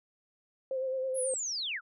sine tone with vibrato, 523.3 Hz, C5, in tune, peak -30 dBFS, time 0.71-1.34 s, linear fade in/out 2 ms, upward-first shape sine, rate 9.3 Hz, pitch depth 32 cents each way
sine linear sweep, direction down, 11030 to 1237 Hz, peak -32 dBFS, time 1.14-1.81 s, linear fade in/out 50 ms
effects none

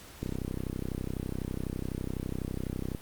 click train, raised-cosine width 3 ms, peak -20 dBFS, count 88, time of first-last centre 0.23-2.949 s, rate 32 Hz, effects pink hiss -50 dBFS RMS until 3.01 s + Opus 48 kbps

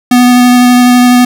square tone with vibrato, 246.8 Hz, B3, 1 cent flat, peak -3 dBFS, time 0.11-1.25 s, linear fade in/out 5 ms, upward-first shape sine, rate 12 Hz, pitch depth 10 cents each way, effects none

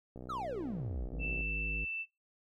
click train, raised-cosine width 2 ms, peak -33 dBFS, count 79, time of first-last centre 0.16-1.408 s, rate 62.5 Hz
triangle exponential sweep, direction down, 1396 to 41.63 Hz, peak -34 dBFS, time 0.29-1.09 s, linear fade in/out 10 ms
harmonic tone, 53.1 Hz, G#1, 39 cents sharp, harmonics 1 / 3 / 5 / 7 / 9, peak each -36 / -46 / -50 / -53 / -55 dBFS, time 1.12-1.85 s, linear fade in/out 10 ms
sine tone, 2658 Hz, E7, 14 cents sharp, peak -35 dBFS, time 1.19-2.06 s, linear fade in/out 50 ms
effects noise-tail reverb RT60 0.2 s tail -22 dB re dry

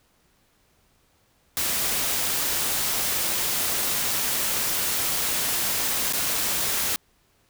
white noise with dropouts, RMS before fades -25 dBFS, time 1.57-6.96 s, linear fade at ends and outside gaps 0 ms, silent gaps 6.125-6.134 s, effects pink hiss -64 dBFS RMS until 7.49 s

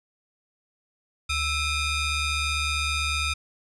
20% pulse ring-modulated tone, 1244.5 Hz, D#6, in tune, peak -16 dBFS, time 1.29-3.34 s, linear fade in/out 10 ms, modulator 1170 Hz, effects resampled to 22050 Hz

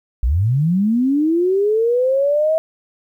sine linear sweep, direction up, 51.91 to 647 Hz, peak -13 dBFS, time 0.23-2.58 s, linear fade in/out 0 ms, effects 9-bit

